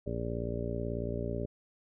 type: harmonic tone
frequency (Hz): 58.27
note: A#1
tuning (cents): 0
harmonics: 1 / 2 / 3 / 4 / 5 / 6 / 7 / 8 / 9 / 10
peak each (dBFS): -39 / -38 / -42 / -41 / -44 / -47 / -39 / -46 / -51 / -41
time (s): 0.06-1.46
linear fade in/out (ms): 10
effects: none